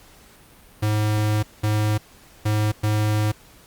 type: tone bursts at uneven times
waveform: square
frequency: 106.4 Hz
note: G#2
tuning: 42 cents sharp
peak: -19 dBFS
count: 4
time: 0.82-1.43 / 1.63-1.98 / 2.45-2.72 / 2.83-3.32 s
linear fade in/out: 10 ms
effects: pink hiss -50 dBFS RMS until 3.66 s + Opus 48 kbps